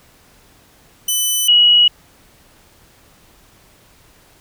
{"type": "tone pair in turn", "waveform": ["10% pulse", "sine"], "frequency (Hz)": [3000, 2913], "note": ["F#7", "F#7"], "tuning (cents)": [23, -28], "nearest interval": "minor second", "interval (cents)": 51, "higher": "first", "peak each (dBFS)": -7, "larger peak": "neither", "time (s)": [[1.08, 1.48], [1.48, 1.88]], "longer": "neither", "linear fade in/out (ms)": 5, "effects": ["pink hiss -50 dBFS RMS until 4.4 s"]}